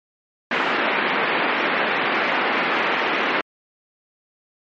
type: band-pass noise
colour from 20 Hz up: white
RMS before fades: -21 dBFS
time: 0.51-3.41 s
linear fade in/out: 2 ms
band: 210 to 2400 Hz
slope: 24 dB/octave
effects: MP3 32 kbps